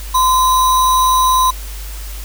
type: tone with sample-and-hold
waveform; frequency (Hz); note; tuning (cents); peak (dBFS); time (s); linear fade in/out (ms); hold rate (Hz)
sine; 1028; C6; -31; -9; 0.14-1.51; 10; 4900
effects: added 50 Hz sine -25 dBFS peak until 2.24 s + white hiss -34 dBFS RMS until 2.24 s